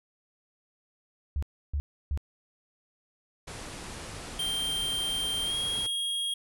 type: tone bursts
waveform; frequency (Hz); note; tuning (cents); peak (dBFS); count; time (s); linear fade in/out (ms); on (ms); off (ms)
sine; 72; D2; -34; -26; 3; 1.36-2.175; 0; 65; 310
type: low-pass noise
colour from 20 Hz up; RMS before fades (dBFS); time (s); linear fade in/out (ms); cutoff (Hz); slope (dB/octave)
pink; -41; 3.47-5.87; 10; 11000; 96
type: tone with pitch glide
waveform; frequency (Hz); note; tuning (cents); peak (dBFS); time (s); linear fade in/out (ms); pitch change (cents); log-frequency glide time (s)
square; 3170 to 3269; G7 to G#7; +19 to -28; -29; 4.39-6.34; 5; +53; 5.45-5.54
effects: none